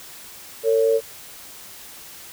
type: tone pair together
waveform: sine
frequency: 451.1 / 559 Hz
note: A4 / C#5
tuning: +43 / +14 cents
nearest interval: major third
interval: 371 cents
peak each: -16 / -21 dBFS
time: 0.63-1.01 s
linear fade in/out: 50 ms
effects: white hiss -41 dBFS RMS until 2.32 s